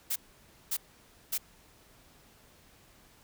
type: noise bursts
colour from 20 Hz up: blue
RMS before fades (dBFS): -31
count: 3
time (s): 0.1-1.38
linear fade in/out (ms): 10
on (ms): 60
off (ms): 550
effects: pink hiss -60 dBFS RMS until 3.23 s